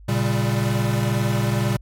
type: chord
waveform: square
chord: G diminished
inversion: first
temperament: equal with one note detuned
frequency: 116.54 / 138.59 / 197.59 Hz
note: Bb2 / Db3 / G3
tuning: 0 / 0 / +14 cents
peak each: -22 / -26 / -26 dBFS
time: 0.08-1.77 s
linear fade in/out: 10 ms
effects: added 50 Hz sine -41 dBFS peak until 1.81 s + AAC 64 kbps